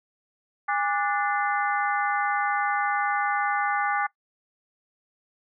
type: harmonic tone with a mistuned harmonic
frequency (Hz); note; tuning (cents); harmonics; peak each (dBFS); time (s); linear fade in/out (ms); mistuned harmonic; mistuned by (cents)
293.7; D4; 0; 3 / 4 / 5 / 6 / 7; -26 / -28 / -30 / -32 / -33; 0.68-4.07; 10; 3; -130
effects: noise-tail reverb RT60 0.1 s tail -20 dB re dry